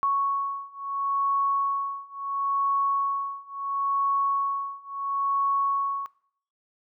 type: beating tone pair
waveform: sine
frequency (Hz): 1108.7 / 1109.43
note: C#6 / C#6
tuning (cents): 0 / +1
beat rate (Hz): 0.73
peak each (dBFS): -27 / -26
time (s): 0.03-6.06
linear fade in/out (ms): 0
effects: noise-tail reverb RT60 0.6 s tail -21 dB re dry